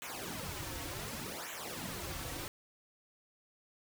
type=noise with flanger; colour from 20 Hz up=pink; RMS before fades=-42 dBFS; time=0.02-2.48 s; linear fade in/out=0 ms; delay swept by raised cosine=0.2 to 5 ms; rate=0.67 Hz; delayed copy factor=-1; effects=none